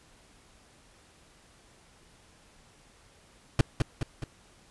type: noise with echo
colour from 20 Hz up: brown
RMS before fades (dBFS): -19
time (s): 3.59-3.61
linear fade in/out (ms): 2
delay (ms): 210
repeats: 3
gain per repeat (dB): -5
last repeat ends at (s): 4.24
effects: pink hiss -59 dBFS RMS until 4.7 s + resampled to 24000 Hz